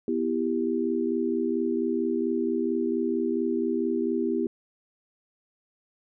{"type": "chord", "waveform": "sine", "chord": "E minor", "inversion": "second", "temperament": "equal with one note detuned", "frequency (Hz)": [246.9, 329.6, 394], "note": ["B3", "E4", "G4"], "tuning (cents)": [0, 0, 9], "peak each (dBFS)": -28, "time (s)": [0.08, 4.47], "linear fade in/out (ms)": 2, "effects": []}